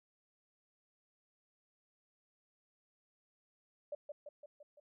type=tone with echo; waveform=sine; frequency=587.3 Hz; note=D5; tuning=in tune; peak=-38 dBFS; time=3.92-3.95 s; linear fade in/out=5 ms; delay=170 ms; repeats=5; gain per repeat=-4 dB; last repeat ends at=4.8 s; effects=none